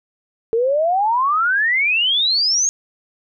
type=exponential sweep; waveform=sine; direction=up; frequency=441.4 to 6645 Hz; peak=-14 dBFS; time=0.53-2.69 s; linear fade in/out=0 ms; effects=none